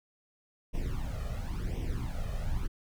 brown noise with flanger, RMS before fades -33 dBFS, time 0.73-2.68 s, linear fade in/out 20 ms, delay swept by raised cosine 0.34 to 1.64 ms, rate 0.95 Hz, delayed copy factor +0.8, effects none

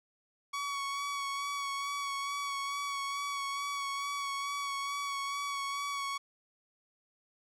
sawtooth tone with vibrato, 1123 Hz, C#6, 22 cents sharp, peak -30 dBFS, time 0.53-6.18 s, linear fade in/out 10 ms, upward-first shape sine, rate 2.3 Hz, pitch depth 21 cents each way, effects low-pass 9000 Hz 12 dB/octave

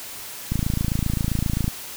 click train, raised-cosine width 5 ms, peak -10 dBFS, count 33, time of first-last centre 0.52-1.679 s, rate 27.6 Hz, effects white hiss -36 dBFS RMS until 1.96 s

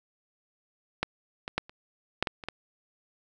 clicks, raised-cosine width 0.3 ms, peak -10 / -18 / -10 / -30 / -8 / -13 / -25 / -16 dBFS, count 8, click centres 1.03 / 1.479 / 1.58 / 1.695 / 2.226 / 2.272 / 2.438 / 2.486 s, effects none

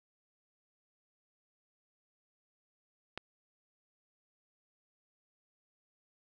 click, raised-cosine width 0.3 ms, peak -22 dBFS, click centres 3.176 s, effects none

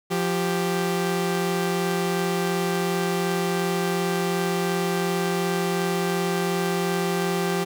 sawtooth tone pair together, 174.62 / 392 Hz, F3 / G4, 0 / 0 cents, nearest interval octave + major second, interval 1400 cents, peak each -21 dBFS, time 0.1-7.65 s, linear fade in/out 20 ms, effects none

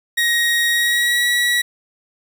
30% pulse tone with pitch glide, 1883 to 1931.5 Hz, A#6 to B6, +17 to -39 cents, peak -12 dBFS, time 0.17-1.62 s, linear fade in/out 10 ms, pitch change +44 cents, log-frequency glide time 0.7-1.26 s, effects 7-bit

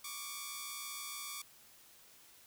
5% pulse tone pair together, 1119.4 / 1186 Hz, C#6 / D6, +17 / +17 cents, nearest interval minor second, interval 100 cents, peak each -33 / -33 dBFS, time 0.04-1.42 s, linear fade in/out 5 ms, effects white hiss -61 dBFS RMS until 2.46 s

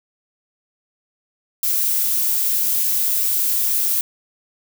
violet noise, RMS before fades -19 dBFS, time 1.63-4.01 s, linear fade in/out 2 ms, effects none

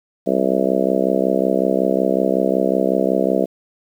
harmonic tone, 65.41 Hz, C2, in tune, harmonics 3 / 4 / 5 / 6 / 7 / 8 / 9 / 10, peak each -23 / -23 / -23 / -23 / -23 / -23 / -23 / -23 dBFS, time 0.26-3.46 s, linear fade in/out 20 ms, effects 8-bit

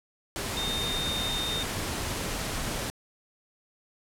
sine tone in noise, 3660 Hz, A#7, 32 cents flat, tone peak -30 dBFS, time 0.57-1.63 s, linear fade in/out 0 ms, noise pink, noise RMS -32 dBFS, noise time 0.36-2.9 s, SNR -1 dB, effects low-pass 12000 Hz 12 dB/octave

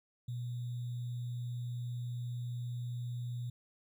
sine tone with sample-and-hold, 121.3 Hz, B2, 31 cents flat, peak -36 dBFS, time 0.28-3.5 s, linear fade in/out 5 ms, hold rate 3675 Hz, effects none

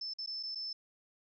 sine tone with dropouts, 5274 Hz, E8, in tune, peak -37 dBFS, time 0.01-0.73 s, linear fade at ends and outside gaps 5 ms, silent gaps 0.137-0.185 / 0.262-0.273 / 0.429-0.433 / 0.549-0.555 s, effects none

